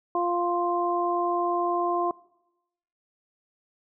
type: harmonic tone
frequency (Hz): 349.2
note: F4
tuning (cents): 0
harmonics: 1 / 2 / 3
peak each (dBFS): -27 / -27 / -27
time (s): 0.15-2.11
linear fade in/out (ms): 2
effects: noise-tail reverb RT60 0.9 s tail -22 dB re dry